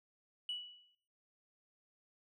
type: tone with exponential decay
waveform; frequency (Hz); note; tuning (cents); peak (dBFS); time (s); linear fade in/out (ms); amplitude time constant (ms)
sine; 2946; F#7; -8; -34; 0.49-0.95; 2; 100
effects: noise-tail reverb RT60 0.6 s tail -23 dB re dry + tanh soft clip ceiling -33 dBFS